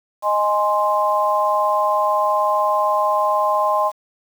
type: chord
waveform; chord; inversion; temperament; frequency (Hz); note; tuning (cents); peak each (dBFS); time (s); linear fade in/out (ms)
sine; Ab major; second; equal with one note detuned; 620.1 / 830.6 / 1046.5; Eb5 / Ab5 / C6; -6 / 0 / 0; -20 / -21 / -18; 0.22-3.92; 50
effects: 7-bit